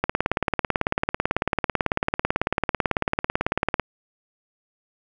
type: click train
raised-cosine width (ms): 0.5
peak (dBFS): -5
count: 69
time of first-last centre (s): 0.04-3.797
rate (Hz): 18.1
effects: none